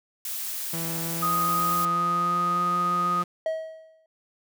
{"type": "noise", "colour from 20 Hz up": "blue", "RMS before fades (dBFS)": -32, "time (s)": [0.25, 1.85], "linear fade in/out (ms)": 2}
{"type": "tone with pitch glide", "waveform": "sawtooth", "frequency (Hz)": [164.81, 175.62], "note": ["E3", "F3"], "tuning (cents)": [0, 10], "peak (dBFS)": -27, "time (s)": [0.73, 3.24], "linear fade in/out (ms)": 5, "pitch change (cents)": 110, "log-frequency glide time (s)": [0.98, 2.67]}
{"type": "tone", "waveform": "sine", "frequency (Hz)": 1245, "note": "D#6", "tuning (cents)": 1, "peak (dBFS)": -22, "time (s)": [1.22, 3.23], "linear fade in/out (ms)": 10}
{"type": "tone with exponential decay", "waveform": "triangle", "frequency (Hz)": 640, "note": "D#5", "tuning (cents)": 49, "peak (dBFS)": -20, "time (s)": [3.46, 4.06], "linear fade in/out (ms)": 2, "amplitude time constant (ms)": 130}
{"effects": []}